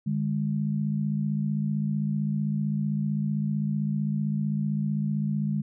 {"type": "tone pair together", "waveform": "sine", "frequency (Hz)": [149.81, 205.4], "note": ["D3", "G#3"], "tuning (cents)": [35, -19], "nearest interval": "perfect fourth", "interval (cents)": 546, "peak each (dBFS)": -27, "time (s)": [0.06, 5.62], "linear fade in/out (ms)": 10, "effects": []}